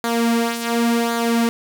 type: tone with flanger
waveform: sawtooth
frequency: 233.1 Hz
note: A#3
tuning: in tune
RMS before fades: -19 dBFS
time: 0.04-1.49 s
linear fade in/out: 0 ms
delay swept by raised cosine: 0.36 to 4.26 ms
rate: 0.91 Hz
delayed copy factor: -0.6
effects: none